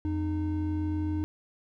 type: tone pair together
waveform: triangle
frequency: 86.3 / 306.5 Hz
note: F2 / D#4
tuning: -20 / -26 cents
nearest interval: octave + minor seventh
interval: 2194 cents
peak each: -28 dBFS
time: 0.05-1.24 s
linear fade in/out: 0 ms
effects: none